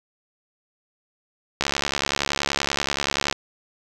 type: click train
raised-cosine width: 0.2 ms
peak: -4 dBFS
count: 122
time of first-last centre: 1.61-3.326 s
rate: 70.5 Hz
effects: none